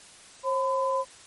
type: tone pair together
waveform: sine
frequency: 536 / 1011.8 Hz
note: C5 / B5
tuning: +42 / +42 cents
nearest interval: major seventh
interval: 1100 cents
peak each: -26 dBFS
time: 0.43-1.05 s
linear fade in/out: 50 ms
effects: white hiss -50 dBFS RMS until 1.26 s + MP3 48 kbps